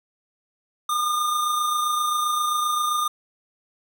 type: tone pair together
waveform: square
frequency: 1211 / 1238.6 Hz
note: D#6 / D#6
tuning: -47 / -8 cents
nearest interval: unison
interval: 39 cents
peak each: -22 / -33 dBFS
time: 0.89-3.08 s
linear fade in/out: 5 ms
effects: none